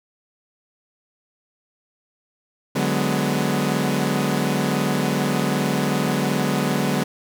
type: chord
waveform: sawtooth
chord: G# half-diminished seventh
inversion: second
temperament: equal with one note detuned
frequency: 146.83 / 185 / 207.7 / 248.9 Hz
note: D3 / F#3 / G#3 / B3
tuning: 0 / 0 / 0 / +14 cents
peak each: -21 dBFS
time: 2.75-7.04 s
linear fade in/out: 10 ms
effects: none